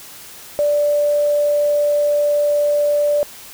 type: tone with quantisation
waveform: sine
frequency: 586 Hz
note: D5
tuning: 4 cents flat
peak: -13 dBFS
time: 0.59-3.23 s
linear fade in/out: 0 ms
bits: 7
effects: white hiss -38 dBFS RMS until 3.53 s